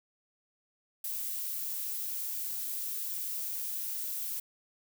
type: noise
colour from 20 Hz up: violet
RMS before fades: -36 dBFS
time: 1.04-4.4 s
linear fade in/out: 5 ms
effects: none